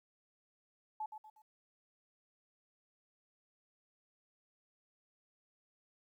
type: tone with echo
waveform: sine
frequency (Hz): 862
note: A5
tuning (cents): -36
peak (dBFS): -37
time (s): 1-1.06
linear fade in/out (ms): 5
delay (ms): 120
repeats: 3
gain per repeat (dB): -8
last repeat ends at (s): 1.42
effects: 13-bit